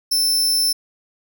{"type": "tone", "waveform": "sawtooth", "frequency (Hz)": 5320, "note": "E8", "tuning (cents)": 15, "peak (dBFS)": -13, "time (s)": [0.11, 0.73], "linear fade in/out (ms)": 10, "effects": []}